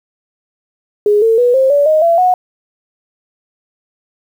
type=tone with pitch steps; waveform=sine; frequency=415.3 / 450.3 / 488.2 / 529.3 / 573.9 / 622.2 / 674.7 / 731.5 Hz; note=G#4 / A4 / B4 / C5 / D5 / D#5 / E5 / F#5; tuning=0 / +40 / -20 / +20 / -40 / 0 / +40 / -20 cents; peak=-7 dBFS; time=1.06-2.34 s; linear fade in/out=2 ms; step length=160 ms; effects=7-bit